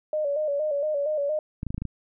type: tone with vibrato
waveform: sine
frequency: 590 Hz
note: D5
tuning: 8 cents sharp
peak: -23 dBFS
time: 0.13-1.39 s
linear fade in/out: 2 ms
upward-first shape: square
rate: 4.3 Hz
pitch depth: 66 cents each way
type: clicks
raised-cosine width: 5 ms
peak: -18 dBFS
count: 7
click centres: 1.631 / 1.667 / 1.705 / 1.745 / 1.78 / 1.82 / 1.853 s
effects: none